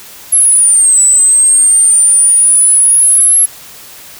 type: exponential two-way sweep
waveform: sine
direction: down then up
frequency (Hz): 11220 to 7902 to 11220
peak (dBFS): -4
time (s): 0.32-3.46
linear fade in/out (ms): 10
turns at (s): 1.01
effects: white hiss -33 dBFS RMS until 4.19 s